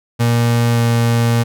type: tone with pitch glide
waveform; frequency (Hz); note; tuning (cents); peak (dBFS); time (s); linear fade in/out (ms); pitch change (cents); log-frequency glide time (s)
35% pulse; 118.1 to 117.22; A#2 to A#2; +23 to +10; -10; 0.19-1.44; 20; -13; 0.72-0.79
effects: none